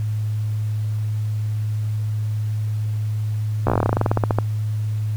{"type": "slowing click train", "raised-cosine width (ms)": 1, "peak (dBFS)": -4, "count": 20, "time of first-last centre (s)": [3.67, 4.386], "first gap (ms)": 14, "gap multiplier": 1.1, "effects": ["added 107 Hz sine -20 dBFS peak until 5.16 s", "pink hiss -47 dBFS RMS until 5.16 s"]}